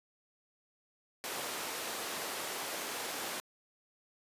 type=high-pass noise; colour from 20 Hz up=pink; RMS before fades=-39 dBFS; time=1.24-3.4 s; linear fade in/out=0 ms; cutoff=400 Hz; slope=12 dB/octave; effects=resampled to 32000 Hz